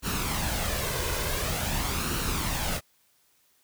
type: noise with flanger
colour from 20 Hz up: pink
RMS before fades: -29 dBFS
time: 0.02-2.81 s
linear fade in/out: 50 ms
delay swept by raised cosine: 0.71 to 2.01 ms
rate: 0.47 Hz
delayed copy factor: +0.5
effects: white hiss -66 dBFS RMS until 3.63 s